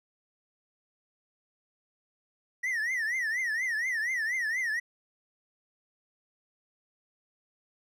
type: tone with vibrato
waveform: triangle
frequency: 1900 Hz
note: A#6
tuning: 33 cents sharp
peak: -26 dBFS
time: 2.63-4.8 s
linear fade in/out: 10 ms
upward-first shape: triangle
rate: 4.2 Hz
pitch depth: 200 cents each way
effects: none